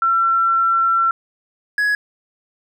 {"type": "tone pair in turn", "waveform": ["sine", "triangle"], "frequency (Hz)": [1352, 1675.6], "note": ["E6", "G#6"], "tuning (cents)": [43, 15], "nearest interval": "major third", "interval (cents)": 372, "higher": "second", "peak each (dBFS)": -13, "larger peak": "neither", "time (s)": [[0.02, 1.11], [1.78, 1.95]], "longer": "first", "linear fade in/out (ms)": 2, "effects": []}